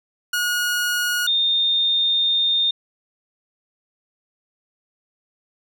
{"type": "tone pair in turn", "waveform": ["sawtooth", "sine"], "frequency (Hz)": [1446, 3644], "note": ["F#6", "A#7"], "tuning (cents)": [-40, -40], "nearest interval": "octave + major third", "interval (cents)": 1600, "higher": "second", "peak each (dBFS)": -16, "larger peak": "neither", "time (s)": [[0.33, 1.27], [1.27, 2.71]], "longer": "second", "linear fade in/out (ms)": 5, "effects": []}